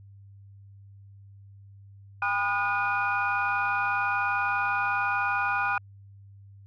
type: tone cluster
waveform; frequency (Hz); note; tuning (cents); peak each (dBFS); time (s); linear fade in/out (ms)
sine; 802 / 993 / 1225 / 1446 / 2460; G5 / B5 / D#6 / F#6 / D#7; +39 / +9 / -27 / -40 / -20; -30 / -32 / -31 / -27 / -32; 2.22-5.78; 2
effects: tanh soft clip ceiling -15 dBFS + added 99 Hz sine -47 dBFS peak until 6.66 s